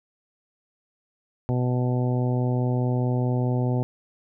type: harmonic tone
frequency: 124.7 Hz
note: B2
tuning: 17 cents sharp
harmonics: 1 / 2 / 3 / 4 / 5 / 6 / 7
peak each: -22 / -28 / -32 / -34 / -36 / -38 / -39 dBFS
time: 1.49-3.83 s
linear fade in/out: 0 ms
effects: none